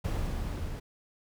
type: noise with level ramp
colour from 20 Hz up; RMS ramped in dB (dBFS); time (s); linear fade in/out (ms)
brown; -30 to -37; 0.04-0.8; 10
effects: none